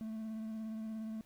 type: tone with vibrato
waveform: triangle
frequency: 220 Hz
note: A3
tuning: in tune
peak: -37 dBFS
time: 0.01-1.21 s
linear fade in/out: 0 ms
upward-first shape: sine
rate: 17 Hz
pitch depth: 20 cents each way
effects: pink hiss -68 dBFS RMS until 1.25 s